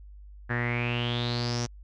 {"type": "tone with low-pass filter sweep", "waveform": "sawtooth", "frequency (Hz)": 120, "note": "B2", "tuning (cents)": -49, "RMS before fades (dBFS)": -29, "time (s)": [0.49, 1.67], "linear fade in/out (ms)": 20, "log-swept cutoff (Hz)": [1700, 6000], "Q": 8.6, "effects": ["added 50 Hz sine -44 dBFS peak until 1.83 s"]}